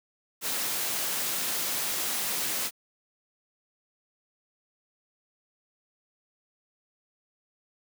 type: noise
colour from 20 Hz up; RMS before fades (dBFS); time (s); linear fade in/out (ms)
white; -30; 0.41-2.71; 50
effects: high-pass 150 Hz 12 dB/octave